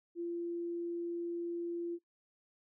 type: tone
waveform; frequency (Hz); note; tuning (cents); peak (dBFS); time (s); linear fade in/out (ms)
sine; 342.9; F4; -32; -35; 0.15-1.99; 50
effects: noise-tail reverb RT60 0.1 s tail -19 dB re dry